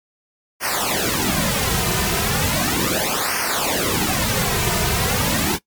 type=noise with flanger; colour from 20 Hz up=pink; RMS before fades=-20 dBFS; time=0.6-5.59 s; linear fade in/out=50 ms; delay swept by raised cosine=0.26 to 3.66 ms; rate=0.36 Hz; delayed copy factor=-0.95; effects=noise-tail reverb RT60 0.1 s tail -20 dB re dry + MP3 96 kbps